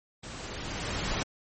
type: noise with level ramp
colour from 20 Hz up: pink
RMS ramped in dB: -42 to -29 dBFS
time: 0.23-1.23 s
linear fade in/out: 5 ms
effects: MP3 32 kbps